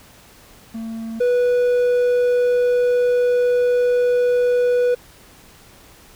triangle tone pair in turn, 225.5 / 490.7 Hz, A3 / B4, +43 / -11 cents, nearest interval octave + minor second, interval 1346 cents, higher second, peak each -24 / -12 dBFS, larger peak second, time 0.74-1.2 / 1.2-4.95 s, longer second, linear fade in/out 10 ms, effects pink hiss -47 dBFS RMS until 6.15 s

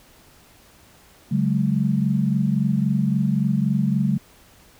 sine tone cluster, 142.1 / 188.4 / 212.1 Hz, C#3 / F#3 / G#3, +43 / +32 / +37 cents, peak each -22 dBFS, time 1.31-4.18 s, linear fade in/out 10 ms, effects pink hiss -52 dBFS RMS until 4.79 s

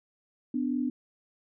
sine tone pair together, 250 / 294.1 Hz, B3 / D4, +21 / +3 cents, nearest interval minor third, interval 282 cents, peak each -28 / -31 dBFS, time 0.54-0.9 s, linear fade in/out 5 ms, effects none

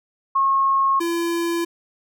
sine / square tone pair in turn, 1086 / 339.1 Hz, C#6 / E4, -36 / +49 cents, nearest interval octave + minor sixth, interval 2015 cents, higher first, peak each -15 / -21 dBFS, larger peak first, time 0.35-1 / 1-1.65 s, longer neither, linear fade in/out 10 ms, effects none

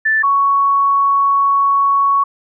sine tone pair in turn, 1760 / 1113.7 Hz, A6 / C#6, 0 / +8 cents, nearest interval minor sixth, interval 792 cents, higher first, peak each -11 / -10 dBFS, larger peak second, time 0.05-0.23 / 0.23-2.24 s, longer second, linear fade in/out 10 ms, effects none

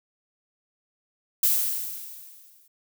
violet noise with exponential decay, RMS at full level -19 dBFS, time 1.43-2.68 s, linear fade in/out 5 ms, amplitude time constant 270 ms, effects none

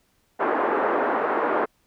pink band-pass noise, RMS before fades -23 dBFS, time 0.39-1.66 s, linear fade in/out 20 ms, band 330 to 1500 Hz, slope 24 dB/octave, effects pink hiss -66 dBFS RMS until 1.86 s

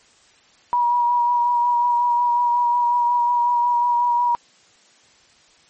sine tone with vibrato, 962 Hz, B5, 46 cents flat, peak -15 dBFS, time 0.73-4.35 s, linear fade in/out 0 ms, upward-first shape sine, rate 5.5 Hz, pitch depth 18 cents each way, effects white hiss -54 dBFS RMS until 5.69 s + MP3 32 kbps

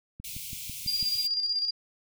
click train, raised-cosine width 5 ms, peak -29 dBFS, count 6, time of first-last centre 0.2-1.028 s, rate 6.04 Hz
white band-stop noise, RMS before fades -39 dBFS, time 0.24-1.27 s, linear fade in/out 5 ms, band 180 to 2200 Hz, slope 96 dB/octave
sine tone with tremolo, 4798 Hz, D8, 36 cents sharp, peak -24 dBFS, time 0.87-1.71 s, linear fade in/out 10 ms, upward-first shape square, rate 16 Hz, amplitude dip 45%
effects none

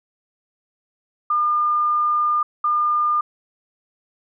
sine tone pair in turn, 1207 / 1207 Hz, D6 / D6, +47 / +47 cents, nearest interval unison, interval 0 cents, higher neither, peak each -16 dBFS, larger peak neither, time 1.3-2.43 / 2.64-3.21 s, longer first, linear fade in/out 5 ms, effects none

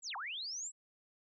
sine linear two-way sweep, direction down then up, 7902 to 740 to 7902 Hz, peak -39 dBFS, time 0.02-0.72 s, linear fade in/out 50 ms, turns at 0.16 s, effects none

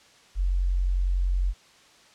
sine tone, 45.45 Hz, F#1, 30 cents flat, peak -21 dBFS, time 0.35-1.54 s, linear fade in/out 50 ms, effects white hiss -55 dBFS RMS until 2.14 s + low-pass 6000 Hz 12 dB/octave

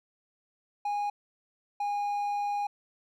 triangle tone pair in turn, 822 / 818.3 Hz, G#5 / G#5, -18 / -26 cents, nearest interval unison, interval 8 cents, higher first, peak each -26 dBFS, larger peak neither, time 0.85-1.1 / 1.8-2.67 s, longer second, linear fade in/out 5 ms, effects none

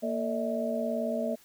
sine tone cluster, 232.6 / 446 / 590 / 648 Hz, A#3 / A4 / D5 / E5, -4 / +23 / +8 / -30 cents, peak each -32 / -37 / -34 / -32 dBFS, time 0.02-1.36 s, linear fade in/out 20 ms, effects white hiss -59 dBFS RMS until 1.44 s

